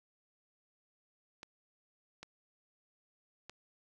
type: clicks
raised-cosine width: 0.2 ms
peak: -29 dBFS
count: 3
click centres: 1.431 / 2.23 / 3.496 s
effects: none